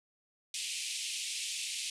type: band-pass noise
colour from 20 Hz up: pink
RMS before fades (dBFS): -38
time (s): 0.54-1.9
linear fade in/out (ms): 2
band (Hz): 2400 to 10000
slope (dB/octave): 48
effects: none